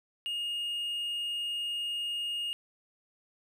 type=tone with hard clipping; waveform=sine; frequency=2850 Hz; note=F7; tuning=34 cents sharp; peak=-32 dBFS; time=0.26-2.53 s; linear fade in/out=0 ms; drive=2 dB; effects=none